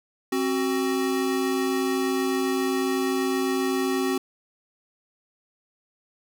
square tone pair together, 266.3 / 374.2 Hz, C4 / F#4, +31 / +20 cents, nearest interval tritone, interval 589 cents, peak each -26 dBFS, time 0.32-4.18 s, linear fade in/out 5 ms, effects none

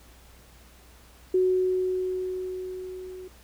sine tone with level ramp, 370 Hz, F#4, in tune, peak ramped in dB -18 to -38 dBFS, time 1.34-3.28 s, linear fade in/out 5 ms, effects added 60 Hz sine -53 dBFS peak until 3.43 s + pink hiss -55 dBFS RMS until 3.43 s

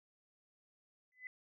sine tone with exponential growth, 2012 Hz, B6, 32 cents sharp, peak -40 dBFS, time 1.12-1.27 s, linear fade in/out 1 ms, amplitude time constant 32 ms, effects none

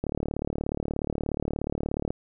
click train, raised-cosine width 2 ms, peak -15 dBFS, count 77, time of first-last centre 0.04-2.105 s, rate 36.8 Hz, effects none

